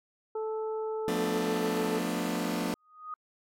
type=harmonic tone; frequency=437.6 Hz; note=A4; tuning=9 cents flat; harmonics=1 / 2 / 3; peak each=-31 / -40 / -46 dBFS; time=0.35-1.99 s; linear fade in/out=5 ms
type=chord; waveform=sawtooth; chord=B half-diminished seventh; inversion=second; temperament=just; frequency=177.8 / 222.2 / 246.9 / 296.3 Hz; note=F3 / A3 / B3 / D4; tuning=+31 / +17 / 0 / +15 cents; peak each=-31 dBFS; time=1.08-2.74 s; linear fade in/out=0 ms
type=tone with exponential growth; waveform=sine; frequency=1244.5 Hz; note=D#6; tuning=in tune; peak=-33 dBFS; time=2.75-3.14 s; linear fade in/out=2 ms; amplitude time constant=84 ms
effects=AAC 64 kbps